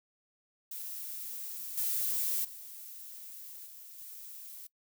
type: noise with level steps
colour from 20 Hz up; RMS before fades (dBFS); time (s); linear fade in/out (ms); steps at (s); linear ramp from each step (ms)
violet; -41 / -32 / -47 / -50 / -47; 0.71-4.67; 5; 1.77 / 2.44 / 3.66 / 3.98; 10
effects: noise-tail reverb RT60 0.1 s tail -21 dB re dry